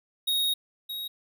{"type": "tone pair in turn", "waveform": "square", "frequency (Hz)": [3754, 3789], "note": ["A#7", "A#7"], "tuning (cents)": [11, 27], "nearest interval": "unison", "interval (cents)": 16, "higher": "second", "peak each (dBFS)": [-24, -33], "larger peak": "first", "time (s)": [[0.27, 0.54], [0.89, 1.08]], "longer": "first", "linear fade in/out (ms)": 10, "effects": []}